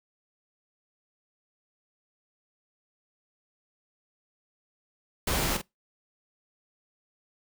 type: noise with echo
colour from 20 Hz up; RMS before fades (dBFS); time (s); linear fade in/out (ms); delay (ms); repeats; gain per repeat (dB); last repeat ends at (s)
pink; -28; 5.27-5.57; 5; 46; 1; -9; 5.616
effects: noise-tail reverb RT60 0.2 s tail -24 dB re dry